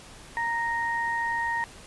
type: tone pair together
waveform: sine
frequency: 930 / 1864 Hz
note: A#5 / A#6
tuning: -4 / -1 cents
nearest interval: octave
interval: 1203 cents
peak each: -28 dBFS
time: 0.37-1.64 s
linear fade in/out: 0 ms
effects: pink hiss -47 dBFS RMS until 1.86 s + resampled to 24000 Hz